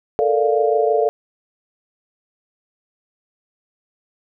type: chord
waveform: sine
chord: Bb major seventh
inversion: third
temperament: equal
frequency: 440 / 466.2 / 587.3 / 698.5 Hz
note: A4 / Bb4 / D5 / F5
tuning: 0 / 0 / 0 / 0 cents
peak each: -17 / -22 / -21 / -20 dBFS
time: 0.19-1.09 s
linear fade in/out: 0 ms
effects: none